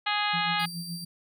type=harmonic tone; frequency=415.3 Hz; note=G#4; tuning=in tune; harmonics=2 / 3 / 4 / 5 / 6 / 7 / 8 / 9 / 10; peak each=-30 / -32 / -33 / -34 / -35 / -35 / -36 / -37 / -37 dBFS; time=0.06-0.66 s; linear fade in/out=10 ms
type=tone with tremolo; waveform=sine; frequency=169.8 Hz; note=F3; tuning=48 cents flat; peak=-32 dBFS; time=0.33-1.05 s; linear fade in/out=10 ms; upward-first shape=sine; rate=7.1 Hz; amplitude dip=75%
type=tone; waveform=sawtooth; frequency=4699 Hz; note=D8; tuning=in tune; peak=-35 dBFS; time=0.59-1.05 s; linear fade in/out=10 ms
effects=none

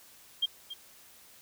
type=tone with echo; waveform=sine; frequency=3204 Hz; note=G7; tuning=37 cents sharp; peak=-24 dBFS; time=0.42-0.46 s; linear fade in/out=10 ms; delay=280 ms; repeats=1; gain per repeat=-13 dB; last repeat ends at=0.74 s; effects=white hiss -56 dBFS RMS until 1.41 s

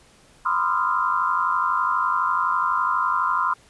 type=tone cluster; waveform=sine; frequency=990 / 1042 / 1216 / 1311 / 1391 Hz; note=B5 / C6 / D#6 / E6 / F6; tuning=+4 / -7 / -40 / -10 / -7 cents; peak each=-27 / -23 / -26 / -28 / -26 dBFS; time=0.45-3.54 s; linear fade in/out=10 ms; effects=pink hiss -54 dBFS RMS until 3.69 s + resampled to 24000 Hz

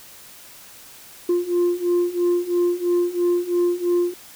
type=beating tone pair; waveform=sine; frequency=349.2 / 352.2 Hz; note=F4 / F4; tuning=0 / +15 cents; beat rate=3 Hz; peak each=-20 / -18 dBFS; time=1.29-4.14 s; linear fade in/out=5 ms; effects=tanh soft clip ceiling -14 dBFS + white hiss -44 dBFS RMS until 4.35 s

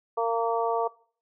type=harmonic tone; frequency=230 Hz; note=A#3; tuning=23 cents flat; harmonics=2 / 3 / 4 / 5; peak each=-27 / -29 / -30 / -31 dBFS; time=0.17-0.88 s; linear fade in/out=10 ms; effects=noise-tail reverb RT60 0.5 s tail -22 dB re dry

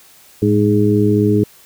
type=harmonic tone with a mistuned harmonic; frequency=103.83 Hz; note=G#2; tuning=in tune; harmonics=1 / 2 / 3 / 4; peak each=-16 / -16 / -16 / -16 dBFS; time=0.42-1.44 s; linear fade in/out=5 ms; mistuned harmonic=1; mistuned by=+81 cents; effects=white hiss -46 dBFS RMS until 1.65 s

